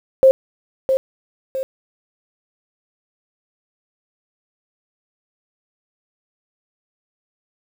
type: tone with echo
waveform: sine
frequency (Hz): 530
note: C5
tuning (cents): +22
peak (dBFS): -6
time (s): 0.23-0.31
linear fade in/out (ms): 0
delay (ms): 660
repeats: 2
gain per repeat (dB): -7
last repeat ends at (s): 1.63
effects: 7-bit